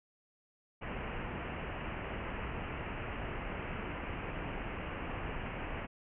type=low-pass noise; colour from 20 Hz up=pink; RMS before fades=-40 dBFS; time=0.81-5.87 s; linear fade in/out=20 ms; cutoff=2900 Hz; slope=96 dB/octave; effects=none

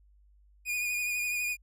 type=tone with vibrato; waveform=45% pulse; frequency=2451 Hz; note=D#7; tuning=27 cents flat; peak=-29 dBFS; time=0.65-1.57 s; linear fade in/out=50 ms; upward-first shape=sine; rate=12 Hz; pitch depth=27 cents each way; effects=added 50 Hz sine -58 dBFS peak until 1.62 s

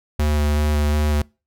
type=tone with vibrato; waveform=square; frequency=74.6 Hz; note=D2; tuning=28 cents sharp; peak=-17 dBFS; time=0.19-1.22 s; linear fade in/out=5 ms; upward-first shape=square; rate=2.7 Hz; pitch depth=12 cents each way; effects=noise-tail reverb RT60 0.3 s tail -25 dB re dry

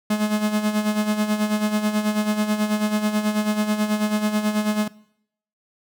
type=tone with tremolo; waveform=45% pulse; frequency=211.9 Hz; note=G#3; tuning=35 cents sharp; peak=-17 dBFS; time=0.1-4.88 s; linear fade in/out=5 ms; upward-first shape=sine; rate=9.2 Hz; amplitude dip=60%; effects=noise-tail reverb RT60 0.7 s tail -20 dB re dry

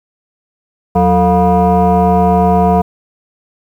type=tone with frequency modulation; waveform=sine; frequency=445.9 Hz; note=A4; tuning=23 cents sharp; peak=-6 dBFS; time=0.95-2.82 s; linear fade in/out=10 ms; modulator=263 Hz; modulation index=1.7; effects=tanh soft clip ceiling -2 dBFS + 7-bit

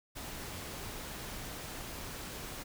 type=noise; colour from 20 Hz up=pink; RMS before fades=-43 dBFS; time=0.15-2.64 s; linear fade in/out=20 ms; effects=none

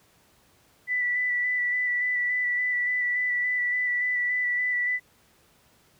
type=tone with vibrato; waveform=sine; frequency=1975.5 Hz; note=B6; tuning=in tune; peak=-23 dBFS; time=0.87-5 s; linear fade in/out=50 ms; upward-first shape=square; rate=3.5 Hz; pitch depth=14 cents each way; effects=pink hiss -61 dBFS RMS until 5.99 s + high-pass 60 Hz 12 dB/octave

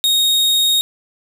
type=tone; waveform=40% pulse; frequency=3733 Hz; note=A#7; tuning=2 cents sharp; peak=-11 dBFS; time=0.04-0.81 s; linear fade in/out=0 ms; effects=none

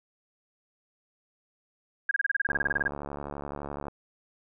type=tone bursts; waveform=sine; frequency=1620 Hz; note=G#6; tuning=43 cents flat; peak=-21 dBFS; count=16; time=2.09-2.877 s; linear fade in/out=5 ms; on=22 ms; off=29 ms
type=click train; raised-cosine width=1 ms; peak=-22 dBFS; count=101; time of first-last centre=2.49-3.883 s; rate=71.8 Hz
effects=none

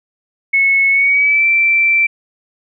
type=tone with pitch glide; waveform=sine; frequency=2196 to 2340 Hz; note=C#7 to D7; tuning=-17 to -7 cents; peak=-9 dBFS; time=0.53-2.07 s; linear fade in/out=10 ms; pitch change=+110 cents; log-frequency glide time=0.9-1.46 s; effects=none

